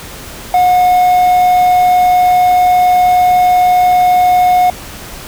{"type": "tone with quantisation", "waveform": "triangle", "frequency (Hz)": 725, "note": "F#5", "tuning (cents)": -35, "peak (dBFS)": -4, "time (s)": [0.54, 4.7], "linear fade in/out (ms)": 2, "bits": 5, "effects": ["pink hiss -29 dBFS RMS until 5.27 s"]}